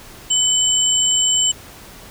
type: tone pair together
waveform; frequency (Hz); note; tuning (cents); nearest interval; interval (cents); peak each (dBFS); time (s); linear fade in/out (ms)
sine; 3000 / 7468; F#7 / A#8; +23 / +2; octave + major third; 1579; -17 / -16; 0.3-1.52; 10
effects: pink hiss -40 dBFS RMS until 2.1 s